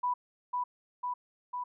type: tone with echo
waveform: sine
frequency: 987.8 Hz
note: B5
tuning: in tune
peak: -27 dBFS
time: 0.03-0.14 s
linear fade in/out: 10 ms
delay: 500 ms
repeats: 3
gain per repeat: -2 dB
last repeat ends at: 1.64 s
effects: none